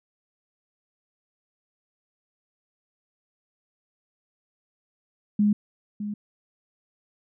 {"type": "tone with echo", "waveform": "sine", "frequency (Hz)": 207.7, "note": "G#3", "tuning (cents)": 0, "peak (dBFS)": -17, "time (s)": [5.39, 5.53], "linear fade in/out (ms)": 5, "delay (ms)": 610, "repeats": 1, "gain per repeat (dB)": -11, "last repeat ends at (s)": 6.14, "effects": []}